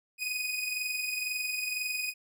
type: tone pair together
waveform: sawtooth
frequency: 2489 / 2511 Hz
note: D#7 / D#7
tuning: 0 / +15 cents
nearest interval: unison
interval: 15 cents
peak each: -29 / -34 dBFS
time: 0.18-2.14 s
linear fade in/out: 50 ms
effects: none